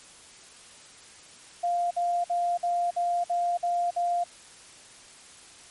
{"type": "tone bursts", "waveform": "sine", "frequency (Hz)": 698.5, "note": "F5", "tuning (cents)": 0, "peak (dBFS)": -23, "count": 8, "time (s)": [1.63, 4.241], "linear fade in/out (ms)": 10, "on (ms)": 280, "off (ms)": 53, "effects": ["white hiss -50 dBFS RMS until 5.7 s", "MP3 48 kbps"]}